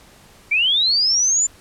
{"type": "linear sweep", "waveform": "sine", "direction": "up", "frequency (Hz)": [2263, 7200], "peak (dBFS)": -14, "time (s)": [0.51, 1.47], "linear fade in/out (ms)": 10, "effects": ["pink hiss -48 dBFS RMS until 1.6 s", "low-pass 12000 Hz 12 dB/octave"]}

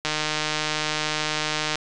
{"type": "click train", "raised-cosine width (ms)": 0.2, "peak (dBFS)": -7, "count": 262, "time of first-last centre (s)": [0.05, 1.756], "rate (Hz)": 153, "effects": ["resampled to 22050 Hz"]}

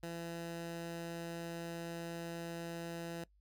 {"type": "tone", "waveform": "15% pulse", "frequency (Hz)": 168.5, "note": "E3", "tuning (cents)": 38, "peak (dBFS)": -35, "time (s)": [0.03, 3.24], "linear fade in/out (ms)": 2, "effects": ["noise-tail reverb RT60 0.1 s tail -21 dB re dry", "added 50 Hz sine -66 dBFS peak until 3.4 s"]}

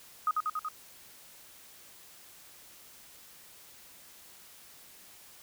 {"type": "tone with echo", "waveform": "sine", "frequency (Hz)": 1251, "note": "D#6", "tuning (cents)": 9, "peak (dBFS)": -24, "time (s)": [0.27, 0.31], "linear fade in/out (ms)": 2, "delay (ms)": 94, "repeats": 4, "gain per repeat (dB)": -2, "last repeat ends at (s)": 0.686, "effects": ["white hiss -54 dBFS RMS until 5.42 s"]}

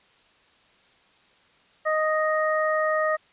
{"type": "harmonic tone", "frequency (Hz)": 622.3, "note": "D#5", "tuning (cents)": 0, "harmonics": [1, 2, 3], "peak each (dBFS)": [-23, -26, -28], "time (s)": [1.85, 3.17], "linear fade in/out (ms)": 20, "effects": ["white hiss -59 dBFS RMS until 3.32 s", "resampled to 8000 Hz"]}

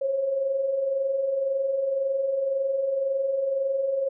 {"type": "tone pair together", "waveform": "sine", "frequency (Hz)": [522, 543.9], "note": ["C5", "C#5"], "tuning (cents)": [-4, -33], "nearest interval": "minor second", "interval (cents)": 71, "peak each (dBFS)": [-33, -23], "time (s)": [0.01, 4.09], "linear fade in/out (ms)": 10, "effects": []}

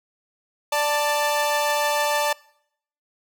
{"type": "tone pair together", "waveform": "sawtooth", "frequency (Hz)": [588, 885.3], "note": ["D5", "A5"], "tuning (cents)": [2, 10], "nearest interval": "perfect fifth", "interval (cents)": 708, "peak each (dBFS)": -19, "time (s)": [0.72, 2.33], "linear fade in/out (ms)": 5, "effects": ["noise-tail reverb RT60 0.7 s tail -23 dB re dry"]}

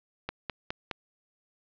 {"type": "click train", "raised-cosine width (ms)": 0.3, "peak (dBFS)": -16, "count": 4, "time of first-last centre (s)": [0.29, 0.912], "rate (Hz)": 4.82, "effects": ["resampled to 11025 Hz", "7-bit"]}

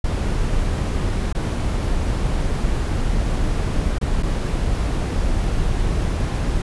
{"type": "noise with dropouts", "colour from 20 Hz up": "brown", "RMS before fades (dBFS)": -20, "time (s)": [0.04, 6.62], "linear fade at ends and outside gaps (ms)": 5, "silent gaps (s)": [[1.327, 1.348], [3.985, 4.012], [4.226, 4.23]], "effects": ["resampled to 24000 Hz"]}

